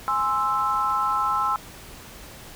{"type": "chord", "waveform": "sine", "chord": "Ab augmented", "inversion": "none", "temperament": "equal", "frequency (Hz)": [830.6, 1046.5, 1318.5], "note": ["Ab5", "C6", "E6"], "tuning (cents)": [0, 0, 0], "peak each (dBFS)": [-28, -25, -23], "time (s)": [0.08, 1.56], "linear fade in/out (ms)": 0, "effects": ["pink hiss -43 dBFS RMS until 2.55 s"]}